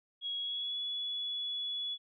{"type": "tone with pitch glide", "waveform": "sine", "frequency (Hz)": [3319, 3401], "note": ["G#7", "G#7"], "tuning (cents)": [-2, 40], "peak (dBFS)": -34, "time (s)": [0.21, 1.98], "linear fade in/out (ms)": 50, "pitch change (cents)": 42, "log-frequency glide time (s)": [0.39, 0.78], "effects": []}